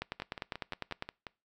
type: two click trains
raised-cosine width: 0.3 ms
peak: -19 / -24 dBFS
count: 11 / 7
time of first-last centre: 0.02-1.024 / 0.2-1.268 s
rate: 9.96 / 5.62 Hz
effects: noise-tail reverb RT60 0.3 s tail -24 dB re dry